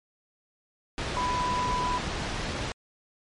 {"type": "tone in noise", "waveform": "sine", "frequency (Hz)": 993, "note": "B5", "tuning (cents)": 9, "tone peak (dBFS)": -26, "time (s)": [1.17, 1.98], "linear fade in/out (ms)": 0, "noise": "pink", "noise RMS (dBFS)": -31, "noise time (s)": [0.98, 2.72], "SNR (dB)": 2, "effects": ["low-pass 5000 Hz 12 dB/octave", "MP3 48 kbps"]}